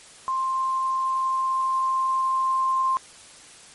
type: tone with level ramp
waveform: sine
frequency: 1052 Hz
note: C6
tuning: 9 cents sharp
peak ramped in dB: -22 to -19 dBFS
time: 0.28-2.97 s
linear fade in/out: 0 ms
effects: white hiss -47 dBFS RMS until 3.74 s + MP3 48 kbps